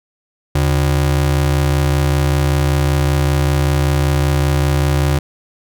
square ring-modulated tone, 110 Hz, A2, in tune, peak -10 dBFS, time 0.55-5.19 s, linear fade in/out 5 ms, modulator 32.6 Hz, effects none

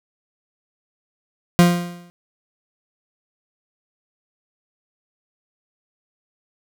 40% pulse tone with exponential decay, 174.61 Hz, F3, in tune, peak -6 dBFS, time 1.59-2.1 s, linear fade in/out 0 ms, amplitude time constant 110 ms, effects none

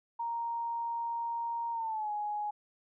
sine tone with pitch glide, 932.3 to 835.4 Hz, A#5 to G#5, 0 to +10 cents, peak -32 dBFS, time 0.19-2.51 s, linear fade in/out 10 ms, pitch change -190 cents, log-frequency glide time 1.72-2.11 s, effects none

